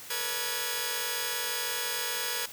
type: tone cluster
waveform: 5% pulse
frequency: 441.3 / 485.7 / 571 / 1669 Hz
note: A4 / B4 / D5 / G#6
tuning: +5 / -29 / -49 / +8 cents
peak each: -28 / -23 / -30 / -22 dBFS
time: 0.1-2.46 s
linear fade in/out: 5 ms
effects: white hiss -45 dBFS RMS until 2.52 s